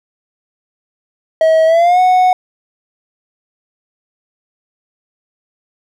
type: tone with pitch glide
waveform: triangle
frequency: 641 to 736.3 Hz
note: E5 to F#5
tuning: -49 to -9 cents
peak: -5 dBFS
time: 1.41-2.33 s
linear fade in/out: 2 ms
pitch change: +240 cents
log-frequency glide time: 1.66-2 s
effects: none